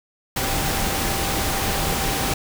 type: tone in noise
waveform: sine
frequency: 784 Hz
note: G5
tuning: in tune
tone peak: -31 dBFS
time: 0.36-2.34 s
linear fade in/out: 5 ms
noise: pink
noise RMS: -23 dBFS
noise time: 0.36-2.34 s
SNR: -11 dB
effects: none